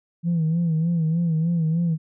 sine tone with vibrato, 164.81 Hz, E3, in tune, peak -17 dBFS, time 0.23-1.98 s, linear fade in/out 50 ms, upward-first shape sine, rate 3.3 Hz, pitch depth 81 cents each way, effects tanh soft clip ceiling -16 dBFS

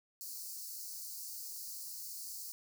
white high-pass noise, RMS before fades -45 dBFS, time 0.21-2.52 s, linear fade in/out 0 ms, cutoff 4300 Hz, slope 96 dB/octave, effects none

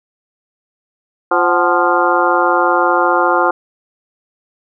harmonic tone with a mistuned harmonic, 174.61 Hz, F3, in tune, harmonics 2 / 3 / 4 / 5 / 6 / 7 / 8, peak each -18 / -18 / -18 / -18 / -18 / -18 / -18 dBFS, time 1.31-3.51 s, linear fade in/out 5 ms, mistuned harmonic 4, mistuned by +96 cents, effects none

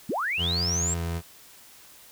sine linear sweep, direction up, 147.8 to 7660 Hz, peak -25 dBFS, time 0.09-0.94 s, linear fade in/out 5 ms
30% pulse tone with pitch glide, 86.4 to 84.04 Hz, F2 to E2, -18 to +34 cents, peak -25 dBFS, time 0.37-1.22 s, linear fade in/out 50 ms, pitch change -48 cents, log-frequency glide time 0.63-1.04 s
effects white hiss -51 dBFS RMS until 2.11 s

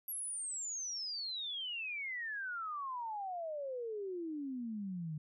sine exponential sweep, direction down, 11670 to 148.8 Hz, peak -38 dBFS, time 0.08-5.18 s, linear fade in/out 5 ms, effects none

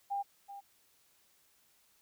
sine tone with echo, 800 Hz, G5, 35 cents sharp, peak -32 dBFS, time 0.1-0.23 s, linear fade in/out 20 ms, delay 380 ms, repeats 1, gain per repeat -12 dB, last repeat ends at 0.61 s, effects white hiss -69 dBFS RMS until 2.01 s

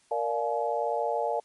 sine chord, Bb dominant seventh, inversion none, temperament equal with one note detuned, 466.2 / 587.3 / 698.5 / 850 Hz, Bb4 / D5 / F5 / Ab5, 0 / 0 / 0 / +40 cents, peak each -31 dBFS, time 0.11-1.4 s, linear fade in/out 5 ms, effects white hiss -64 dBFS RMS until 1.44 s + MP3 48 kbps

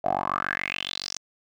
10% pulse tone with band-pass filter sweep, 47.09 Hz, F#1, 31 cents sharp, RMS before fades -29 dBFS, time 0.04-1.18 s, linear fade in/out 10 ms, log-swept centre 650 to 6200 Hz, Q 6.5, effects none

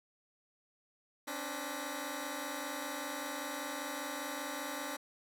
10% pulse tone cluster, 269.1 / 294.2 / 506 / 1929 Hz, C4 / D4 / B4 / B6, +49 / +3 / +42 / -41 cents, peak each -35 / -33 / -40 / -37 dBFS, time 1.27-4.97 s, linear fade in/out 10 ms, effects none

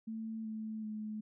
sine tone with pitch steps, 222.3 / 218.4 / 214.5 Hz, A3 / A3 / A3, +18 / -13 / -44 cents, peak -38 dBFS, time 0.07-1.21 s, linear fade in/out 10 ms, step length 380 ms, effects none

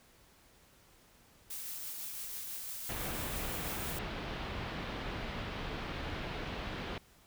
blue noise with tremolo, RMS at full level -41 dBFS, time 1.5-3.99 s, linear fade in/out 5 ms, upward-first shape triangle, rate 6 Hz, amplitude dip 25%
pink low-pass noise, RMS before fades -40 dBFS, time 2.89-6.98 s, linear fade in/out 2 ms, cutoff 3800 Hz, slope 24 dB/octave
effects pink hiss -63 dBFS RMS until 7.26 s

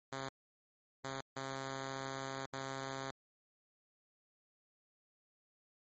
5% pulse tone bursts at uneven times, 134.5 Hz, C3, 48 cents sharp, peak -29 dBFS, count 4, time 0.12-0.29 / 1.04-1.21 / 1.36-2.46 / 2.53-3.11 s, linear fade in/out 5 ms, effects MP3 32 kbps

